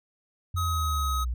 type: linear sweep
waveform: sine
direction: down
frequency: 89 to 58.27 Hz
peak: -26 dBFS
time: 0.54-1.34 s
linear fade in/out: 5 ms
type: tone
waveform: square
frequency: 1267 Hz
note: D#6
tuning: 31 cents sharp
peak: -29 dBFS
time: 0.56-1.25 s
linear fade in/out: 20 ms
effects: none